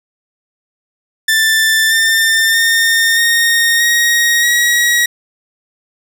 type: tone with pitch steps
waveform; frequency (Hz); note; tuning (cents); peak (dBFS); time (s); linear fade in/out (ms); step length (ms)
sawtooth; 1770 / 1796.8 / 1824 / 1851.6 / 1879.6 / 1908; A6 / A6 / A#6 / A#6 / A#6 / A#6; +10 / +36 / -38 / -12 / +14 / +40; -6; 1.28-5.06; 5; 630
effects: none